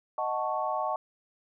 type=chord; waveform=sine; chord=D# half-diminished seventh; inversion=none; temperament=equal; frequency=622.3 / 740 / 880 / 1108.7 Hz; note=D#5 / F#5 / A5 / C#6; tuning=0 / 0 / 0 / 0 cents; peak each=-33 dBFS; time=0.18-0.96 s; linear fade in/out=2 ms; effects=none